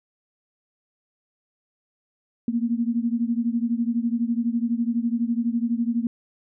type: beating tone pair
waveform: sine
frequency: 230.1 / 242.1 Hz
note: A#3 / B3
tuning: -22 / -34 cents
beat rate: 12 Hz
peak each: -23 / -25 dBFS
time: 2.48-6.07 s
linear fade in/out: 2 ms
effects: none